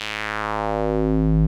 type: tone with band-pass filter sweep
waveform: square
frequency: 53.3 Hz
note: G#1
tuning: 46 cents sharp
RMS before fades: -21 dBFS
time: 0-1.47 s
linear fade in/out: 10 ms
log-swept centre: 3200 to 140 Hz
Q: 1.8
effects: none

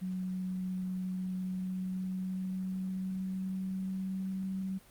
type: tone with pitch glide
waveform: sine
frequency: 185 to 190.2 Hz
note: F#3 to F#3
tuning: 0 to +48 cents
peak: -33 dBFS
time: 0.01-4.79 s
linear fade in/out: 20 ms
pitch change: +48 cents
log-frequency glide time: 1.31-4.46 s
effects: pink hiss -59 dBFS RMS until 4.9 s + Opus 32 kbps

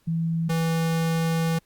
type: tone pair in turn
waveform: sine / square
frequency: 164.81 / 164.09 Hz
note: E3 / E3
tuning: 0 / -8 cents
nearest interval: unison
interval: 8 cents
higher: first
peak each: -22 dBFS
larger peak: neither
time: 0.07-0.49 / 0.49-1.59 s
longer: second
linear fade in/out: 10 ms
effects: pink hiss -65 dBFS RMS until 1.65 s + Opus 48 kbps

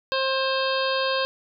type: harmonic tone with a mistuned harmonic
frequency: 531 Hz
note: C5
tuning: 25 cents sharp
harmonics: 1 / 2 / 3 / 5 / 6 / 7 / 8 / 9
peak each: -25 / -28 / -30 / -32 / -33 / -33 / -34 / -35 dBFS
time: 0.12-1.25 s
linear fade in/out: 0 ms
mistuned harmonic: 5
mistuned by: -15 cents
effects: none

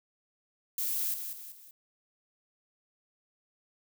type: noise with echo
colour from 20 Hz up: violet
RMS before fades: -32 dBFS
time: 0.78-1.14 s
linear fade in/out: 2 ms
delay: 190 ms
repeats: 3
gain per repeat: -7 dB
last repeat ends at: 1.71 s
effects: none

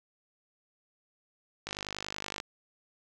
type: click train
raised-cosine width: 0.2 ms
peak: -18 dBFS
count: 38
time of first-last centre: 1.67-2.401 s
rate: 50.6 Hz
effects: none

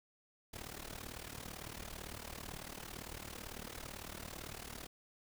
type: noise with amplitude modulation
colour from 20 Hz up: pink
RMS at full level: -44 dBFS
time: 0.53-4.87 s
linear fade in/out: 10 ms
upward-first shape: sine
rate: 37.9 Hz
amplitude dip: 85%
effects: none

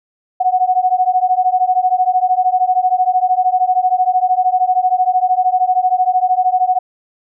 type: beating tone pair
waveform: sine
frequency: 731 / 744 Hz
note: F#5 / F#5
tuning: -21 / +9 cents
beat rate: 13 Hz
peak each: -14 dBFS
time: 0.4-6.79 s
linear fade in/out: 10 ms
effects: none

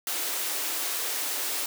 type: high-pass noise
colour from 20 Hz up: white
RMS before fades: -30 dBFS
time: 0.07-1.66 s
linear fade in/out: 2 ms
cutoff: 270 Hz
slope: 96 dB/octave
effects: none

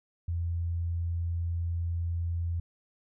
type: tone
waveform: sine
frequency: 85 Hz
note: F2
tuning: 46 cents flat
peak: -28 dBFS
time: 0.28-2.6 s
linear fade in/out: 5 ms
effects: none

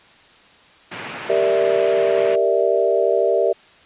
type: band-pass noise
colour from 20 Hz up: white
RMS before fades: -32 dBFS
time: 0.91-2.36 s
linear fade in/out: 10 ms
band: 110 to 2700 Hz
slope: 24 dB/octave
type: chord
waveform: sine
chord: E half-diminished seventh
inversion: first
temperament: equal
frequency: 392 / 466.2 / 587.3 / 659.3 Hz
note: G4 / Bb4 / D5 / E5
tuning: 0 / 0 / 0 / 0 cents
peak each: -20 dBFS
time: 1.29-3.53 s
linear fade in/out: 10 ms
effects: white hiss -49 dBFS RMS until 3.85 s + resampled to 8000 Hz

